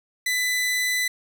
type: tone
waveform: sawtooth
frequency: 1998 Hz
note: B6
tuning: 20 cents sharp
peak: -18 dBFS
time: 0.26-1.08 s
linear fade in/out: 5 ms
effects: none